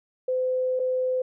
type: tone with dropouts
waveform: sine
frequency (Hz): 511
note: C5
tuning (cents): -41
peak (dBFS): -22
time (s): 0.28-1.22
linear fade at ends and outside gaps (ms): 5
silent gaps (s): 0.794-0.798
effects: none